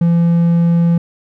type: tone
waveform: triangle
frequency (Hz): 169.7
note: F3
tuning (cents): -49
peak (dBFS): -7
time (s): 0.01-0.98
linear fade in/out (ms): 5
effects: none